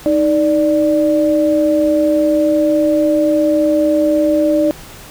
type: tone pair together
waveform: sine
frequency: 311.5 / 588 Hz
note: D#4 / D5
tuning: +2 / +2 cents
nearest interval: major seventh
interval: 1100 cents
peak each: -13 dBFS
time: 0.06-4.71 s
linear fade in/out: 0 ms
effects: pink hiss -36 dBFS RMS until 5.1 s